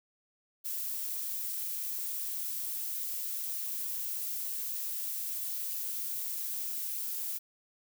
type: noise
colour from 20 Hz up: violet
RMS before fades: -36 dBFS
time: 0.64-7.39 s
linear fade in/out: 20 ms
effects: none